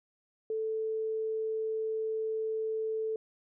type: tone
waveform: sine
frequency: 440 Hz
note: A4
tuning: in tune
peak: -30 dBFS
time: 0.5-3.16 s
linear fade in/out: 2 ms
effects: none